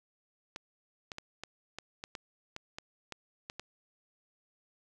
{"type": "clicks", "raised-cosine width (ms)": 0.2, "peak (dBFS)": -23, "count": 12, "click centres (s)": [0.561, 1.118, 1.184, 1.436, 1.786, 2.039, 2.152, 2.564, 2.785, 3.123, 3.499, 3.596], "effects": []}